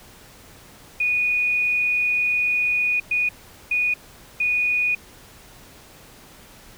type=tone bursts at uneven times; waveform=sine; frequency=2466 Hz; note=D#7; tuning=16 cents flat; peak=-18 dBFS; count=4; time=1-3 / 3.11-3.29 / 3.71-3.94 / 4.4-4.95 s; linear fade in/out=5 ms; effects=pink hiss -47 dBFS RMS until 6.77 s